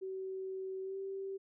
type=tone with pitch glide; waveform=sine; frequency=379.9 to 388.3 Hz; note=F#4 to G4; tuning=+46 to -16 cents; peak=-38 dBFS; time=0.01-1.38 s; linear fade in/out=20 ms; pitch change=+38 cents; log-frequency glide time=0.82-0.97 s; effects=none